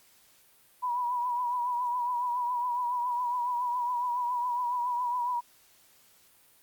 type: tone with vibrato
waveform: sine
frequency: 977 Hz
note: B5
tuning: 19 cents flat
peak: -27 dBFS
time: 0.82-5.41 s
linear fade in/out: 20 ms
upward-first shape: triangle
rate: 7.2 Hz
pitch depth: 57 cents each way
effects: white hiss -61 dBFS RMS until 6.62 s + Opus 48 kbps